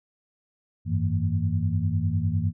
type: tone cluster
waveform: sine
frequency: 92 / 101.9 / 161.1 / 229 Hz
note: F#2 / G#2 / E3 / A#3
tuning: -9 / -32 / -39 / -31 cents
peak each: -26 / -26 / -28 / -33 dBFS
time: 0.85-2.53 s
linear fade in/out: 50 ms
effects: none